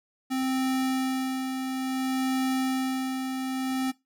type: tone with tremolo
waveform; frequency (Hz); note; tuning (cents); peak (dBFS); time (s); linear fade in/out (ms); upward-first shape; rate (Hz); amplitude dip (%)
square; 261.6; C4; 0; -24; 0.3-3.92; 20; sine; 0.58; 45
effects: noise-tail reverb RT60 0.2 s tail -19 dB re dry + MP3 96 kbps